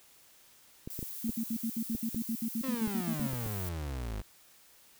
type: clicks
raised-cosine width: 3 ms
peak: -26 dBFS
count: 10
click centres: 0.875 / 0.991 / 1.028 / 1.294 / 1.95 / 2.146 / 2.876 / 3.196 / 3.333 / 3.463 s
type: noise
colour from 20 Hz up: violet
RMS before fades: -42 dBFS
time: 0.9-3.69 s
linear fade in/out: 2 ms
type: tone bursts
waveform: sine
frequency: 226.6 Hz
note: A#3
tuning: 49 cents flat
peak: -30 dBFS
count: 16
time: 1.24-3.271 s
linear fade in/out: 5 ms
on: 66 ms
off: 65 ms
type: exponential sweep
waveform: 35% pulse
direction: down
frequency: 272.8 to 49 Hz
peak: -33 dBFS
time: 2.63-4.22 s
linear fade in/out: 10 ms
effects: white hiss -60 dBFS RMS until 4.99 s